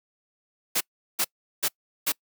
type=noise bursts; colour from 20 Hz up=white; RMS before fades=-24 dBFS; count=4; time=0.75-2.122 s; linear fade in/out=10 ms; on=58 ms; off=380 ms; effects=noise-tail reverb RT60 0.1 s tail -26 dB re dry + high-pass 200 Hz 12 dB/octave